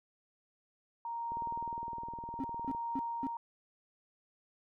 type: tone with tremolo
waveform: sine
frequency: 932.3 Hz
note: A#5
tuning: in tune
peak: -34 dBFS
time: 1.05-3.37 s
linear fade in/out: 2 ms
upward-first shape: triangle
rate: 0.65 Hz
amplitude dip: 55%
type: click train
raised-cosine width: 2 ms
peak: -35 dBFS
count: 29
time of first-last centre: 1.32-2.749 s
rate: 19.6 Hz
type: tone bursts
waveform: triangle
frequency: 268.5 Hz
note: C4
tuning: 45 cents sharp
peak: -32 dBFS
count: 4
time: 2.4-3.268 s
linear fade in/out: 0 ms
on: 37 ms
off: 240 ms
effects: none